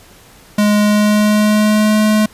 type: tone with pitch glide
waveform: square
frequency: 208.4 to 213.8 Hz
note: G#3 to A3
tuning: +6 to -49 cents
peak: -10 dBFS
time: 0.58-2.26 s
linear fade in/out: 5 ms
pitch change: +45 cents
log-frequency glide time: 0.78-2 s
effects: pink hiss -43 dBFS RMS until 2.33 s + resampled to 32000 Hz